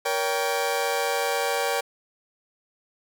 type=chord; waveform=sawtooth; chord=G diminished; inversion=first; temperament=just; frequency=470.4 / 564.5 / 784 Hz; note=Bb4 / Db5 / G5; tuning=+16 / +31 / 0 cents; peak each=-24 dBFS; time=0.05-1.81 s; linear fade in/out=10 ms; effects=none